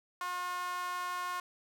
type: tone with high-pass filter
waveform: sawtooth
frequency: 358.8 Hz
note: F4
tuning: 47 cents sharp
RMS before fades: -37 dBFS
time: 0.21-1.4 s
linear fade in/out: 2 ms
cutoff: 1100 Hz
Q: 4.1
effects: none